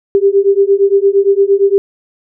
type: beating tone pair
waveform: sine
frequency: 392 / 400.7 Hz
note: G4 / G4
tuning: 0 / +38 cents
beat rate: 8.7 Hz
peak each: -10 dBFS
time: 0.15-1.78 s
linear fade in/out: 0 ms
effects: none